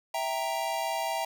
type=chord; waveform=square; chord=E diminished; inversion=none; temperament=equal; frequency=659.3 / 784 / 932.3 Hz; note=E5 / G5 / Bb5; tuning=0 / 0 / 0 cents; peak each=-34 dBFS; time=0.14-1.25 s; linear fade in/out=5 ms; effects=none